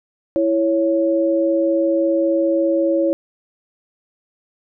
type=tone pair together; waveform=sine; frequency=330.9 / 554.4 Hz; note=E4 / C#5; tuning=+7 / 0 cents; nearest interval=major sixth; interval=893 cents; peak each=-17 dBFS; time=0.36-3.13 s; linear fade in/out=0 ms; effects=none